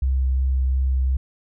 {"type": "tone with vibrato", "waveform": "sine", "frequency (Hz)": 65.41, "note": "C2", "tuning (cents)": 0, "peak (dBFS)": -17, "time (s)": [0.02, 1.17], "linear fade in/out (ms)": 5, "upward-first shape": "sine", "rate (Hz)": 2.8, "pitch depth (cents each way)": 11, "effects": []}